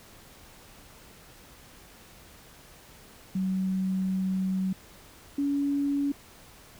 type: tone pair in turn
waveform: sine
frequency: 188.7 / 282.7 Hz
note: F#3 / C#4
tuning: +34 / +34 cents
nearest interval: perfect fifth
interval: 700 cents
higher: second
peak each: -25 / -24 dBFS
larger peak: second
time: 3.35-4.73 / 5.38-6.12 s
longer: first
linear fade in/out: 5 ms
effects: pink hiss -52 dBFS RMS until 6.79 s